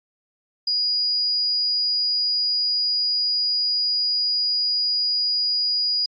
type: tone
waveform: sine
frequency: 4894 Hz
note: D#8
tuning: 29 cents flat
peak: -19 dBFS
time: 0.67-6.06 s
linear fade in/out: 5 ms
effects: AAC 48 kbps